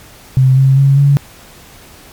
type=tone with pitch steps; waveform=sine; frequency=130.81 / 134.18 / 137.63 / 141.17 Hz; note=C3 / C3 / C#3 / C#3; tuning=0 / +44 / -12 / +32 cents; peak=-5 dBFS; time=0.37-1.17 s; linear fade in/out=0 ms; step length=200 ms; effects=pink hiss -39 dBFS RMS until 2.12 s + MP3 96 kbps